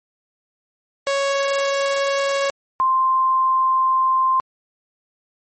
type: tone pair in turn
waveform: sawtooth / sine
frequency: 554.4 / 1046.6 Hz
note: C#5 / C6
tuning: 0 / 0 cents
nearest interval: major seventh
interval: 1100 cents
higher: second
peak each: -14 / -14 dBFS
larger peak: neither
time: 1.07-2.5 / 2.8-4.4 s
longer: second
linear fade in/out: 0 ms
effects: MP3 32 kbps